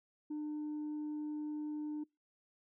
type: tone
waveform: sine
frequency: 300.9 Hz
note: D4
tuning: 42 cents sharp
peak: -35 dBFS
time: 0.3-2.04 s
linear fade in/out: 10 ms
effects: noise-tail reverb RT60 0.2 s tail -25 dB re dry + tanh soft clip ceiling -36 dBFS